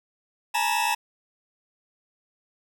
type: tone cluster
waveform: 40% pulse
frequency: 835 / 905 / 962 / 2639 Hz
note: G#5 / A5 / B5 / E7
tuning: +9 / +48 / -46 / +1 cents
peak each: -27 dBFS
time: 0.54-0.95 s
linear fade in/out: 10 ms
effects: none